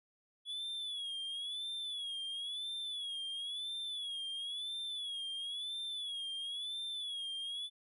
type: tone with vibrato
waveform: triangle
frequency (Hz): 3380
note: G#7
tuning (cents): +30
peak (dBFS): -37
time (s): 0.45-7.7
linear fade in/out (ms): 50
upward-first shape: sine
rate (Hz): 0.98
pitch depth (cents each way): 100
effects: resampled to 32000 Hz